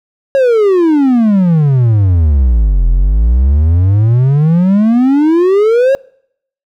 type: exponential two-way sweep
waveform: triangle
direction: down then up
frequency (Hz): 555 to 41.2 to 555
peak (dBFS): -4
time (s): 0.35-5.95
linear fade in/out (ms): 0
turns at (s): 2.88
effects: noise-tail reverb RT60 0.7 s tail -26 dB re dry